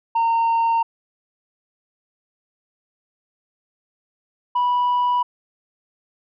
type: tone pair in turn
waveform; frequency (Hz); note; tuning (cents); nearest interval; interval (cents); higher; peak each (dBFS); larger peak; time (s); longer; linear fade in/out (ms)
sine; 918 / 981.4; A#5 / B5; -27 / -11; minor second; 116; second; -13 / -14; first; 0.15-0.83 / 4.55-5.23; neither; 10
effects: tanh soft clip ceiling -15 dBFS